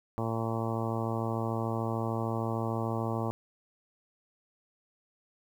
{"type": "harmonic tone", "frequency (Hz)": 113.4, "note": "A#2", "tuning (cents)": -47, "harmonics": [1, 2, 3, 4, 5, 6, 7, 8, 9, 10], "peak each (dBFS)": [-33, -36, -38, -39, -40, -41, -41, -42, -43, -43], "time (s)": [0.18, 3.31], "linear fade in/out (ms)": 0, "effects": ["10-bit"]}